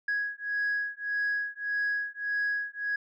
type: beating tone pair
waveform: sine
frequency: 1661.2 / 1662.9 Hz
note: G#6 / G#6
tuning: 0 / +2 cents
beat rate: 1.7 Hz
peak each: -30 dBFS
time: 0.08-2.96 s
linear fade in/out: 5 ms
effects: tanh soft clip ceiling -23 dBFS